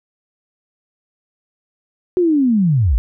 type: linear sweep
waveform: sine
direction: down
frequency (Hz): 370 to 45.51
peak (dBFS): -11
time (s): 2.17-2.98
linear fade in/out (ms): 0
effects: none